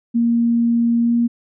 sine tone with pitch glide, 234.1 to 236 Hz, A#3 to A#3, +8 to +22 cents, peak -13 dBFS, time 0.14-1.28 s, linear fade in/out 20 ms, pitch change +14 cents, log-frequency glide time 1.01-1.14 s, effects none

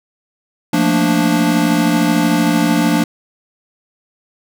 square chord, Bb major seventh, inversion second, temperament equal, 174.61 / 220 / 233.1 / 293.7 Hz, F3 / A3 / Bb3 / D4, 0 / 0 / 0 / 0 cents, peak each -18 / -21 / -19 / -16 dBFS, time 0.73-3.04 s, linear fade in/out 5 ms, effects none

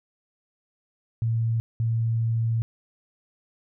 sine tone bursts at uneven times, 114.2 Hz, A#2, 35 cents flat, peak -21 dBFS, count 2, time 1.22-1.6 / 1.8-2.62 s, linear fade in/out 0 ms, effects none

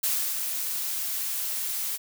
blue noise with ADSR envelope, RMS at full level -25 dBFS, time 0.03-1.98 s, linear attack 10 ms, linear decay 290 ms, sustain -5 dB, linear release 29 ms, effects none

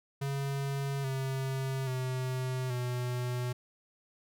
square tone with pitch steps, 138.59 / 133.48 / 128.56 / 123.83 Hz, C#3 / C3 / C3 / B2, 0 / +35 / -30 / +5 cents, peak -32 dBFS, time 0.21-3.53 s, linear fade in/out 10 ms, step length 830 ms, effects none

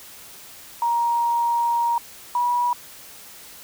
sine tone pair in turn, 941 / 969.1 Hz, A#5 / B5, +16 / -33 cents, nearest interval minor second, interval 51 cents, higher second, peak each -18 / -18 dBFS, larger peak neither, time 0.82-1.98 / 2.35-2.73 s, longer first, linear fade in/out 2 ms, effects white hiss -43 dBFS RMS until 3.63 s

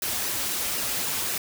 white noise with flanger, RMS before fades -28 dBFS, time 0.02-1.38 s, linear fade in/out 2 ms, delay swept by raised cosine 0.88 to 6.28 ms, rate 3.9 Hz, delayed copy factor -0.6, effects none

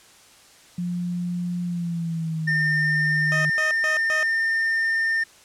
sine tone with pitch glide, 176.3 to 153.48 Hz, F3 to D#3, +17 to -23 cents, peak -24 dBFS, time 0.78-3.5 s, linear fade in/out 5 ms, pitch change -240 cents, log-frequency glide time 1.64-2.68 s
triangle tone, 1809 Hz, A6, 48 cents sharp, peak -18 dBFS, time 2.47-5.24 s, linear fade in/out 10 ms
15% pulse tone bursts, 626 Hz, D#5, 10 cents sharp, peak -20 dBFS, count 4, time 3.32-4.23 s, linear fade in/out 0 ms, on 130 ms, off 130 ms
effects white hiss -51 dBFS RMS until 5.44 s + low-pass 9000 Hz 12 dB/octave

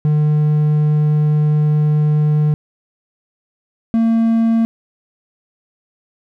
triangle tone pair in turn, 150.8 / 227.3 Hz, D3 / A#3, +46 / -43 cents, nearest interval perfect fifth, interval 711 cents, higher second, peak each -9 dBFS, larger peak neither, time 0.05-2.54 / 3.94-4.65 s, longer first, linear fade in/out 0 ms, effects none

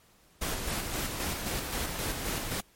pink noise with tremolo, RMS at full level -32 dBFS, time 0.41-2.61 s, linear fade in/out 10 ms, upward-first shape square, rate 3.8 Hz, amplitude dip 35%, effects pink hiss -62 dBFS RMS until 2.75 s + MP3 64 kbps

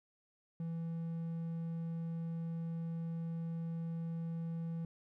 triangle tone, 165.7 Hz, E3, 9 cents sharp, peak -35 dBFS, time 0.6-4.85 s, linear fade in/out 2 ms, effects none

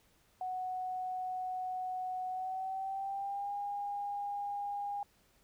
sine tone with pitch glide, 740 to 811.7 Hz, F#5 to G#5, 0 to -40 cents, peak -35 dBFS, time 0.41-5.03 s, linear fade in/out 2 ms, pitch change +160 cents, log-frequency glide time 2.29-3.54 s, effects pink hiss -69 dBFS RMS until 5.43 s

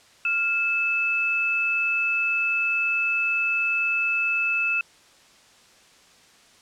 sine tone pair together, 1394.6 / 2619 Hz, F6 / E7, -3 / -12 cents, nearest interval major seventh, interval 1091 cents, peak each -30 / -21 dBFS, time 0.25-4.81 s, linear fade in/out 2 ms, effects white hiss -54 dBFS RMS until 6.61 s + low-pass 7000 Hz 12 dB/octave

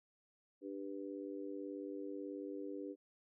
harmonic tone, 98.3 Hz, G2, 5 cents sharp, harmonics 3 / 4 / 5, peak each -45 / -47 / -49 dBFS, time 0.61-2.96 s, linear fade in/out 50 ms, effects none

